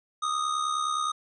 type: tone with amplitude modulation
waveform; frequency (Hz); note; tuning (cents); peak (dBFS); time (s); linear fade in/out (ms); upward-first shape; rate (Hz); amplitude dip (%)
square; 1240; D#6; -6; -24; 0.22-1.12; 10; sine; 69.7; 60
effects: resampled to 22050 Hz